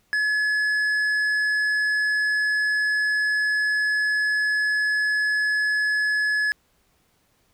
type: tone with tanh clipping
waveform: triangle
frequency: 1703 Hz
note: G#6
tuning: 43 cents sharp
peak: -21 dBFS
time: 0.13-6.52 s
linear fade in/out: 0 ms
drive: 11 dB
effects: pink hiss -65 dBFS RMS until 7.53 s